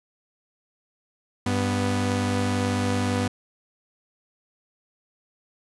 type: tone pair together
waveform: sawtooth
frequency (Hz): 98 / 246.9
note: G2 / B3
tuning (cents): 0 / 0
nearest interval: octave + major third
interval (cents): 1600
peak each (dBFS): -21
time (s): 1.46-3.28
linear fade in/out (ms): 5
effects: resampled to 24000 Hz